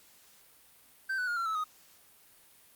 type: tone with pitch steps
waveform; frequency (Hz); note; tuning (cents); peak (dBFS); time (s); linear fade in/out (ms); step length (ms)
triangle; 1556 / 1489.2 / 1425.2 / 1364 / 1305.4 / 1249.3; G6 / F#6 / F6 / F6 / E6 / D#6; -13 / +11 / +35 / -41 / -17 / +7; -28; 1.09-1.642; 10; 92
effects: white hiss -60 dBFS RMS until 2.75 s + Opus 48 kbps